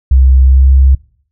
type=tone with pitch glide; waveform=sine; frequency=65.41 to 66.71 Hz; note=C2 to C2; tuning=0 to +34 cents; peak=-3 dBFS; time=0.11-0.95 s; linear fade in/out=5 ms; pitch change=+34 cents; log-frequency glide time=0.43-0.68 s; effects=noise-tail reverb RT60 0.6 s tail -23 dB re dry